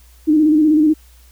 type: tone with vibrato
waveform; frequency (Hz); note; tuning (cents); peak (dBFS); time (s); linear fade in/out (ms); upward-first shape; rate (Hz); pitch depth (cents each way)
sine; 306.8; D#4; -24; -9; 0.27-0.94; 20; square; 16; 44
effects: added 60 Hz sine -44 dBFS peak until 1.31 s + white hiss -52 dBFS RMS until 1.31 s